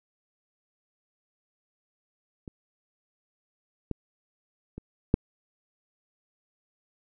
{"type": "clicks", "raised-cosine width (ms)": 3, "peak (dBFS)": [-27, -17, -25, -6], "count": 4, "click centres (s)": [2.478, 3.913, 4.78, 5.141], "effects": []}